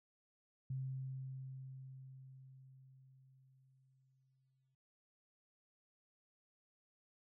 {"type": "tone with exponential decay", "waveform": "sine", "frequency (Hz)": 132, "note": "C3", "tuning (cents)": 16, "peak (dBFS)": -38, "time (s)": [0.7, 4.75], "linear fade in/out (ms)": 5, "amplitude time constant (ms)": 880, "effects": ["noise-tail reverb RT60 0.1 s tail -20 dB re dry"]}